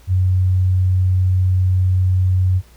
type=tone; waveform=sine; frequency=92.5 Hz; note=F#2; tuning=in tune; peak=-12 dBFS; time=0.07-2.62 s; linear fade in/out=50 ms; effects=added 60 Hz sine -46 dBFS peak until 2.76 s + pink hiss -51 dBFS RMS until 2.76 s